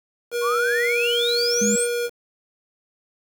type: tone with vibrato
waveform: square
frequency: 477.1 Hz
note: A#4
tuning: 40 cents sharp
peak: -22 dBFS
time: 0.31-2.1 s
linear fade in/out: 50 ms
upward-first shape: triangle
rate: 0.84 Hz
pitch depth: 8 cents each way
type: exponential sweep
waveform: sine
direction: up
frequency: 1064 to 9100 Hz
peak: -21 dBFS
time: 0.41-1.88 s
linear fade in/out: 50 ms
type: tone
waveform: sine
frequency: 208.5 Hz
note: G#3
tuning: 7 cents sharp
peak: -20 dBFS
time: 1.61-1.76 s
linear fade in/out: 10 ms
effects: 7-bit